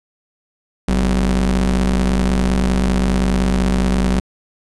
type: ring-modulated tone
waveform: 35% pulse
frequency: 65.41 Hz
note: C2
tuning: in tune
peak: -9 dBFS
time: 0.88-4.2 s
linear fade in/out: 5 ms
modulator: 123 Hz
effects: resampled to 24000 Hz + 8-bit